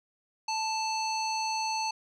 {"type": "tone with low-pass filter", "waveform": "square", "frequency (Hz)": 880, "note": "A5", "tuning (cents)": 0, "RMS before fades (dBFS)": -31, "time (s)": [0.48, 1.91], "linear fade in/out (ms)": 5, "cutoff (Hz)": 5400, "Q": 8.4, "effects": []}